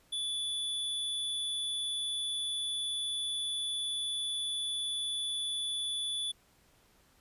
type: tone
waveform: square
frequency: 3459 Hz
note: A7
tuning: 30 cents flat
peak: -33 dBFS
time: 0.12-6.32 s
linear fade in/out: 10 ms
effects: pink hiss -66 dBFS RMS until 7.2 s + resampled to 32000 Hz